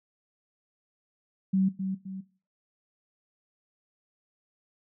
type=tone with echo; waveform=sine; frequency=190.5 Hz; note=G3; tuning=49 cents flat; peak=-21 dBFS; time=1.53-1.69 s; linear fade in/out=10 ms; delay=260 ms; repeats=2; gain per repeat=-7 dB; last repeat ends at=2.21 s; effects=noise-tail reverb RT60 0.4 s tail -18 dB re dry